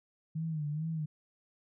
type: tone with vibrato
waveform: sine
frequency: 154.8 Hz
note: D#3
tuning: 9 cents flat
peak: -32 dBFS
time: 0.35-1.06 s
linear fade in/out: 10 ms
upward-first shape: sine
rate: 2.3 Hz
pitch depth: 90 cents each way
effects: none